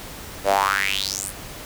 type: tone with high-pass filter sweep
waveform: sawtooth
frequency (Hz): 98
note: G2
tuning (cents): 0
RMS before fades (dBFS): -22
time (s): 0.44-1.33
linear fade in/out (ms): 50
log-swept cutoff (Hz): 520 to 11000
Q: 5.4
effects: pink hiss -37 dBFS RMS until 1.65 s